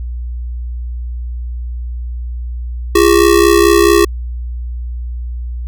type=ring-modulated tone; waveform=square; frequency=374.4 Hz; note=F#4; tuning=20 cents sharp; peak=-4 dBFS; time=2.95-4.05 s; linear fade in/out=5 ms; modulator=32.3 Hz; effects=added 60 Hz sine -19 dBFS peak until 5.67 s